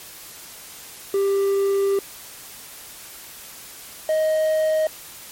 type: tone pair in turn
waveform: triangle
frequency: 394.8 / 626.7 Hz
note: G4 / D#5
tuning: +12 / +12 cents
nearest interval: minor sixth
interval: 800 cents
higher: second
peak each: -15 dBFS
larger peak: neither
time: 1.14-1.99 / 4.09-4.87 s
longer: first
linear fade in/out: 2 ms
effects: white hiss -40 dBFS RMS until 5.31 s + MP3 64 kbps